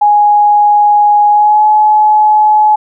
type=tone with pitch glide; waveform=sine; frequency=830.6 to 851 Hz; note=G#5 to G#5; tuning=0 to +42 cents; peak=-4 dBFS; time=0.01-2.76 s; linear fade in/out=10 ms; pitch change=+42 cents; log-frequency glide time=1.3-1.65 s; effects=none